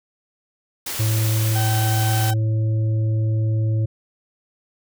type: noise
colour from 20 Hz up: white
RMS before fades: -28 dBFS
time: 0.86-2.31 s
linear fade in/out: 5 ms
type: harmonic tone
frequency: 109.9 Hz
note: A2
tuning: 2 cents flat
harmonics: 1 / 3 / 5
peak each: -17 / -33 / -37 dBFS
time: 0.99-3.86 s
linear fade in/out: 10 ms
type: tone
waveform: 35% pulse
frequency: 770 Hz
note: G5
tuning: 31 cents flat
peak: -24 dBFS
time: 1.55-2.34 s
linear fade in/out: 10 ms
effects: none